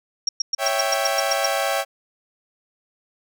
sine tone bursts, 5588 Hz, F8, in tune, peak -17 dBFS, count 10, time 0.27-1.46 s, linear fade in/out 5 ms, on 20 ms, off 110 ms
sawtooth chord, C# diminished, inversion none, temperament equal, 554.4 / 659.3 / 784 Hz, C#5 / E5 / G5, 0 / 0 / 0 cents, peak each -21 dBFS, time 0.58-1.85 s, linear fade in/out 50 ms
effects none

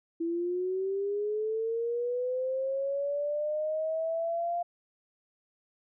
sine linear sweep, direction up, 329.8 to 698.5 Hz, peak -28 dBFS, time 0.2-4.63 s, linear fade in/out 10 ms, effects none

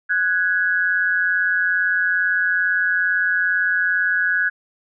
sine tone pair together, 1480 / 1662.3 Hz, F#6 / G#6, 0 / +1 cents, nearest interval major second, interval 201 cents, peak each -19 dBFS, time 0.09-4.5 s, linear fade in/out 20 ms, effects none

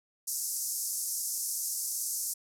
white band-pass noise, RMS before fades -34 dBFS, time 0.27-2.34 s, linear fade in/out 10 ms, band 5300 to 13000 Hz, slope 48 dB/octave, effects none

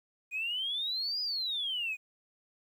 triangle exponential two-way sweep, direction up then down, 2447 to 4990 to 2447 Hz, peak -28 dBFS, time 0.31-1.97 s, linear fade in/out 50 ms, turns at 1.21 s, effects tanh soft clip ceiling -29 dBFS + 11-bit

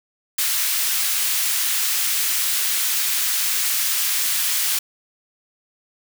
white high-pass noise, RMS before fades -21 dBFS, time 0.38-4.79 s, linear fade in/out 5 ms, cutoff 1600 Hz, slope 12 dB/octave, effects none

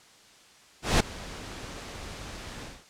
pink noise with ADSR envelope, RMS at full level -20 dBFS, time 0.82-2.85 s, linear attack 180 ms, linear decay 8 ms, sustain -20 dB, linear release 230 ms, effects white hiss -55 dBFS RMS until 2.89 s + low-pass 7000 Hz 12 dB/octave

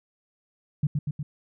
sine tone with echo, 146.4 Hz, D3, 5 cents flat, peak -19 dBFS, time 0.83-0.87 s, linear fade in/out 5 ms, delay 120 ms, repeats 3, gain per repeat -3 dB, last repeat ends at 1.23 s, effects none

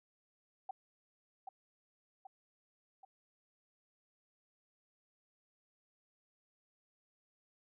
sine tone with echo, 769 Hz, G5, 33 cents flat, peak -38 dBFS, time 0.69-0.71 s, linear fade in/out 5 ms, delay 780 ms, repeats 3, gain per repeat -5 dB, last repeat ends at 3.05 s, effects none

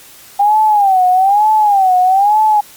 sine tone with vibrato, 795 Hz, G5, 24 cents sharp, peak -7 dBFS, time 0.39-2.61 s, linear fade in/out 10 ms, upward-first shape sine, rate 1.1 Hz, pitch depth 150 cents each way, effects white hiss -39 dBFS RMS until 2.76 s + Opus 48 kbps

